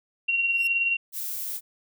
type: tone with tremolo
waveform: sine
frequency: 2748 Hz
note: F7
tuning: 29 cents flat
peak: -19 dBFS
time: 0.28-0.97 s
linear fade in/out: 10 ms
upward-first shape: triangle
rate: 19 Hz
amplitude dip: 50%
type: tone with exponential growth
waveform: 10% pulse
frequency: 2698 Hz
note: E7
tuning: 40 cents sharp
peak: -24 dBFS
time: 0.48-0.67 s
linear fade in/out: 1 ms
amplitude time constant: 41 ms
type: noise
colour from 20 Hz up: violet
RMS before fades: -32 dBFS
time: 1.12-1.61 s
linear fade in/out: 50 ms
effects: none